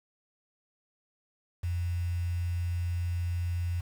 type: tone with quantisation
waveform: sine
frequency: 87.31 Hz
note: F2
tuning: in tune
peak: -28 dBFS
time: 1.63-3.81 s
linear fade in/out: 10 ms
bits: 8
effects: none